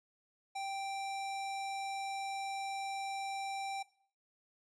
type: tone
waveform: square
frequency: 784 Hz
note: G5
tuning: in tune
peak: -38 dBFS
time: 0.55-3.83 s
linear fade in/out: 10 ms
effects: noise-tail reverb RT60 0.5 s tail -18 dB re dry + resampled to 22050 Hz